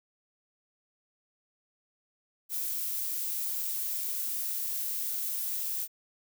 violet noise, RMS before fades -33 dBFS, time 2.49-5.88 s, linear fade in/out 50 ms, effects none

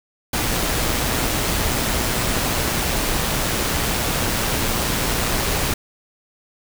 pink noise with amplitude modulation, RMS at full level -20 dBFS, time 0.33-5.74 s, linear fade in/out 5 ms, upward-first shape sine, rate 119 Hz, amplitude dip 25%, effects none

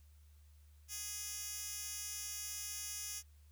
10% pulse tone with high-pass filter, 415.3 Hz, G#4, in tune, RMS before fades -44 dBFS, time 0.88-3.23 s, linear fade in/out 50 ms, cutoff 5800 Hz, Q 1, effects added 74 Hz sine -59 dBFS peak until 3.51 s + white hiss -74 dBFS RMS until 3.51 s

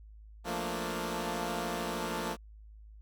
10% pulse chord, Bb major seventh, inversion second, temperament equal, 174.61 / 220 / 233.1 / 293.7 Hz, F3 / A3 / Bb3 / D4, 0 / 0 / 0 / 0 cents, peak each -29 / -31 / -30 / -34 dBFS, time 0.44-2.37 s, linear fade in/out 50 ms, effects added 53 Hz sine -49 dBFS peak until 3.01 s

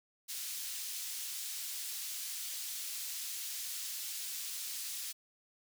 pink high-pass noise, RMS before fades -41 dBFS, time 0.28-5.13 s, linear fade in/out 20 ms, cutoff 4300 Hz, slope 12 dB/octave, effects none

